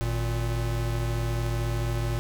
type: tone pair together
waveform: square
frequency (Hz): 51.91 / 116.54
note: G#1 / A#2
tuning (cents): 0 / 0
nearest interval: octave + major second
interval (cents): 1400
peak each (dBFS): -30 / -28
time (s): 0.01-2.19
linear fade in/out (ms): 0
effects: none